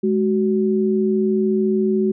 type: tone pair together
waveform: sine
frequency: 210.6 / 374.8 Hz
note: G#3 / F#4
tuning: +24 / +22 cents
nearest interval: minor seventh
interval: 998 cents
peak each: -18 dBFS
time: 0.03-2.12 s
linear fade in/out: 10 ms
effects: none